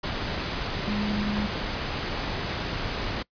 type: tone in noise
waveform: sine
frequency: 207.7 Hz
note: G#3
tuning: in tune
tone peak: -26 dBFS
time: 0.87-1.47 s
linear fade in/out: 10 ms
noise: pink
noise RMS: -30 dBFS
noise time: 0.03-3.23 s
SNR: +1 dB
effects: noise-tail reverb RT60 0.1 s tail -23 dB re dry + resampled to 11025 Hz